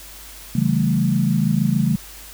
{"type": "chord", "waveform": "sine", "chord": "A dominant seventh", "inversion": "first", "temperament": "equal with one note detuned", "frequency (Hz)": [138.59, 164.81, 192.74, 220], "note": ["C#3", "E3", "G3", "A3"], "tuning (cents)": [0, 0, -29, 0], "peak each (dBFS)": -21, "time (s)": [0.55, 1.96], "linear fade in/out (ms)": 5, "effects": ["added 50 Hz sine -43 dBFS peak until 2.33 s", "white hiss -40 dBFS RMS until 2.33 s"]}